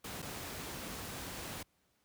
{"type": "noise with dropouts", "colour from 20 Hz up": "pink", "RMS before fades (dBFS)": -43, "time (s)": [0.04, 1.63], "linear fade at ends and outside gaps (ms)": 5, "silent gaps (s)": [0.22, 0.225], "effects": ["pink hiss -75 dBFS RMS until 2.04 s", "high-pass 60 Hz 12 dB/octave"]}